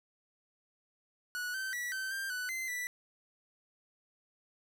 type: tone with pitch steps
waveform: 45% pulse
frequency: 1469 / 1545 / 1943 / 1543 / 1585 / 1490 / 2067 / 1971 Hz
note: F#6 / G6 / B6 / G6 / G6 / F#6 / C7 / B6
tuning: -13 / -26 / -29 / -28 / +19 / +12 / -22 / -4 cents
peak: -35 dBFS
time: 1.35-2.87 s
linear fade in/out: 0 ms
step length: 190 ms
effects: none